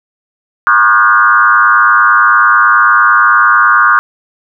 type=tone with frequency modulation; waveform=sine; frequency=1318.5 Hz; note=E6; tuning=in tune; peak=-4 dBFS; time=0.67-3.99 s; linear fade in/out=0 ms; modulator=109 Hz; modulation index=2.3; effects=none